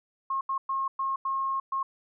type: tone bursts at uneven times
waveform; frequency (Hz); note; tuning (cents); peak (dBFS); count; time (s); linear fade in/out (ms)
sine; 1078; C#6; -49; -26; 6; 0.3-0.41 / 0.49-0.58 / 0.69-0.88 / 0.99-1.16 / 1.25-1.6 / 1.72-1.83; 5
effects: none